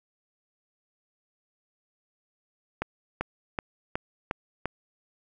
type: accelerating click train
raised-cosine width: 0.5 ms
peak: -13 dBFS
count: 6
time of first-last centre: 2.82-4.656 s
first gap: 390 ms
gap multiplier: 0.97
effects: none